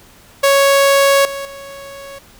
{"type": "tone with level steps", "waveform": "sawtooth", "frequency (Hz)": 554.4, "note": "C#5", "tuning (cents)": 0, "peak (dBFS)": [-5, -19, -27], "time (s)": [0.43, 2.19], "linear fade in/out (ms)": 10, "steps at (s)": [1.25, 1.45], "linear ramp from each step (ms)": 2, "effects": ["pink hiss -45 dBFS RMS until 2.39 s"]}